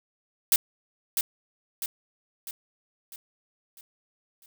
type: noise with echo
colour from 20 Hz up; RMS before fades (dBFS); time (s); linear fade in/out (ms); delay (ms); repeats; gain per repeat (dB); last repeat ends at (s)
blue; -19; 0.52-0.56; 2; 650; 6; -6; 4.46
effects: none